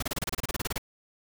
pink noise bursts, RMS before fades -30 dBFS, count 15, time 0-0.781 s, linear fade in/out 5 ms, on 25 ms, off 29 ms, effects none

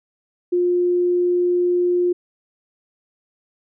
sine tone, 354.7 Hz, F4, 27 cents sharp, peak -15 dBFS, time 0.52-2.13 s, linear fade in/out 10 ms, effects none

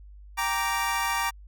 25% pulse chord, G minor, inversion none, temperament equal with one note detuned, 784 / 932.3 / 1169.2 Hz, G5 / Bb5 / D6, 0 / 0 / -8 cents, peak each -29 / -24 / -26 dBFS, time 0.37-1.31 s, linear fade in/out 20 ms, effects added 50 Hz sine -44 dBFS peak until 1.47 s

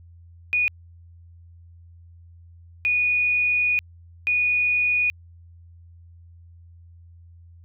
sine tone bursts at uneven times, 2463 Hz, D#7, 18 cents flat, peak -18 dBFS, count 3, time 0.53-0.68 / 2.85-3.79 / 4.27-5.1 s, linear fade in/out 0 ms, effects added 85 Hz sine -45 dBFS peak until 7.64 s

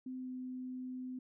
sine tone with pitch glide, 257 to 254.8 Hz, C4 to C4, -31 to -46 cents, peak -40 dBFS, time 0.06-1.19 s, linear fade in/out 5 ms, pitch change -15 cents, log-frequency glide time 0.18-0.29 s, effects none

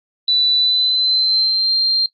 sine tone with pitch glide, 3973 to 4178 Hz, B7 to C8, +10 to -3 cents, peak -13 dBFS, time 0.28-2.06 s, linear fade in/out 2 ms, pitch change +87 cents, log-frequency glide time 0.57-1.74 s, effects noise-tail reverb RT60 0.1 s tail -17 dB re dry + Opus 48 kbps

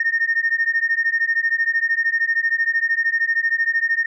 sine beating tone pair, 1827 / 1840 Hz, A#6 / A#6, -35 / -23 cents, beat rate 13 Hz, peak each -19 dBFS, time 0-4.06 s, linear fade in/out 5 ms, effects tanh soft clip ceiling -10 dBFS

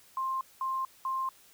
sine tone bursts, 1055 Hz, C6, 14 cents sharp, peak -29 dBFS, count 3, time 0.17-1.29 s, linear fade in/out 2 ms, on 240 ms, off 200 ms, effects white hiss -59 dBFS RMS until 1.53 s

